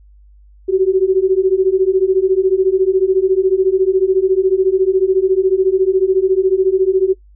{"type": "beating tone pair", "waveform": "sine", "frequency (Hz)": [370.8, 384.8], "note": ["F#4", "G4"], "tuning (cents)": [4, -32], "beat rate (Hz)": 14, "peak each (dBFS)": -13, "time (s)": [0.68, 7.14], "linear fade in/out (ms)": 20, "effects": ["noise-tail reverb RT60 0.1 s tail -18 dB re dry", "added 50 Hz sine -42 dBFS peak until 7.35 s"]}